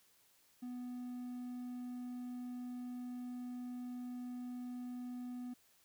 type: tone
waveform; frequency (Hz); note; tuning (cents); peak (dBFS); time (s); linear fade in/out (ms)
triangle; 247.2; B3; +2; -40; 0.62-5.54; 10
effects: white hiss -70 dBFS RMS until 5.84 s